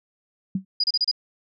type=tone with exponential decay; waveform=sine; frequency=190.3 Hz; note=F#3; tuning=49 cents sharp; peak=-18 dBFS; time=0.55-0.65 s; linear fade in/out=5 ms; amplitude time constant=21 ms
type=tone bursts; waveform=sine; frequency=4904 Hz; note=D#8; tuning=26 cents flat; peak=-18 dBFS; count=5; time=0.8-1.114 s; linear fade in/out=5 ms; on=38 ms; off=31 ms
effects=none